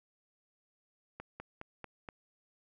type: slowing click train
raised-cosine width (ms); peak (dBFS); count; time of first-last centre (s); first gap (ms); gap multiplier
0.5; -28; 5; 1.2-2.088; 200; 1.07
effects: none